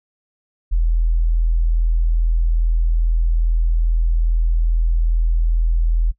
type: tone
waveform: sine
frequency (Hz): 41.2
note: E1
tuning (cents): 0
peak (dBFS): -13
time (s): 0.71-6.12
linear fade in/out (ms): 20
effects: noise-tail reverb RT60 0.1 s tail -21 dB re dry